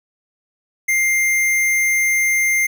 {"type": "tone", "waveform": "square", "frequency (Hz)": 2100, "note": "C7", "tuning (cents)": 6, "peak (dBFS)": -15, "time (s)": [0.88, 2.67], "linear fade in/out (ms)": 10, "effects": []}